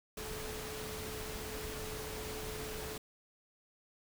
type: tone in noise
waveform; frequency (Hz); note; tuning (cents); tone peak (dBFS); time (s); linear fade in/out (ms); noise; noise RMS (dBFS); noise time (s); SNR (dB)
sine; 432.6; A4; -29; -45; 0.17-2.98; 5; pink; -43; 0.17-2.98; -5
effects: none